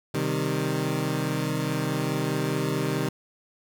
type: chord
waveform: 20% pulse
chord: C minor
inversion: none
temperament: equal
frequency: 130.81 / 155.56 / 196 Hz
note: C3 / Eb3 / G3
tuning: 0 / 0 / 0 cents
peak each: -24 / -23 / -28 dBFS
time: 0.14-3.09 s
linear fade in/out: 5 ms
effects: none